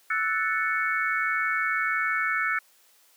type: chord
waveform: sine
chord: F# minor seventh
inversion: third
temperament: equal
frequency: 1318.5 / 1480 / 1760 / 2217 Hz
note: E6 / F#6 / A6 / C#7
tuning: 0 / 0 / 0 / 0 cents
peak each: -29 dBFS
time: 0.1-2.59 s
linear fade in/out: 5 ms
effects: white hiss -60 dBFS RMS until 3.16 s + high-pass 400 Hz 12 dB/octave